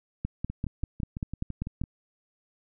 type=two click trains; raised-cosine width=5 ms; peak=-17 / -22 dBFS; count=9 / 9; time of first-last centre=0.25-1.816 / 0.5-1.838 s; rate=5.11 / 5.98 Hz; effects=none